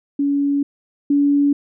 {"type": "tone pair in turn", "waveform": "sine", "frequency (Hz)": [283, 285.3], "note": ["C#4", "C#4"], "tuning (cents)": [36, 50], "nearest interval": "unison", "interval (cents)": 14, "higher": "second", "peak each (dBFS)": [-15, -12], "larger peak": "second", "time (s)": [[0.19, 0.63], [1.1, 1.53]], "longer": "first", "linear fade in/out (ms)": 5, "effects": []}